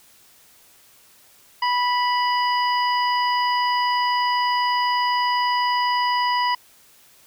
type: harmonic tone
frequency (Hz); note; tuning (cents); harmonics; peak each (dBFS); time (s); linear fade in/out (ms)
984; B5; -7; 1 / 2 / 3 / 5; -19 / -27 / -30 / -30; 1.62-6.55; 5
effects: white hiss -53 dBFS RMS until 7.26 s